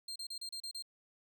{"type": "tone bursts", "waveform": "35% pulse", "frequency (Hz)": 4186, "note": "C8", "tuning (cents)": 0, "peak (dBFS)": -39, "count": 7, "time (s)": [0.08, 0.824], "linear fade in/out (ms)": 5, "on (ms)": 78, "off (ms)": 33, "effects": []}